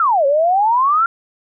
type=exponential two-way sweep; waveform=sine; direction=down then up; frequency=1396.9 to 540 to 1396.9 Hz; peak=-11 dBFS; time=0-1.06 s; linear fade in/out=2 ms; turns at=0.26 s; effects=none